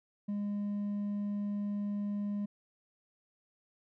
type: tone with hard clipping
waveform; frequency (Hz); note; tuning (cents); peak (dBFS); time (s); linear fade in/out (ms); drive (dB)
sine; 204.5; G#3; -26; -33; 0.28-2.46; 10; 2
effects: none